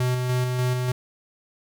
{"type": "tone with tremolo", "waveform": "square", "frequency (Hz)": 125.7, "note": "B2", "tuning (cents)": 31, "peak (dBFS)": -21, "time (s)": [0, 0.92], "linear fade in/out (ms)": 5, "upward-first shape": "square", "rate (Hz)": 3.4, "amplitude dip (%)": 30, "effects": []}